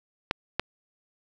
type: clicks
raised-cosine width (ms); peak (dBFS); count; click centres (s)
0.3; -8; 2; 0.311 / 0.596
effects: none